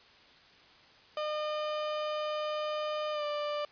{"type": "tone with pitch glide", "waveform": "30% pulse", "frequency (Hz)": [607, 591.1], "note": ["D#5", "D5"], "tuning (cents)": [-43, 11], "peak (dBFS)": -29, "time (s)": [1.17, 3.65], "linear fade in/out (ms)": 2, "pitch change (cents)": -46, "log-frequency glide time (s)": [3.12, 3.24], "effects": ["white hiss -58 dBFS RMS until 3.71 s", "resampled to 11025 Hz"]}